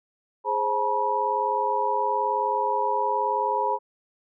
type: tone cluster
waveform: sine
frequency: 417.5 / 527 / 867 / 966 Hz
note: G#4 / C5 / A5 / B5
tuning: +9 / +12 / -26 / -39 cents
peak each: -30 / -30 / -28 / -24 dBFS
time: 0.44-3.79 s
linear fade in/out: 50 ms
effects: none